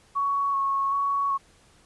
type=tone with vibrato; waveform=sine; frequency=1108.7 Hz; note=C#6; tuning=in tune; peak=-22 dBFS; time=0.15-1.38 s; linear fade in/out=20 ms; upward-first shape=square; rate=1.3 Hz; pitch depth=15 cents each way; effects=pink hiss -58 dBFS RMS until 1.85 s + resampled to 24000 Hz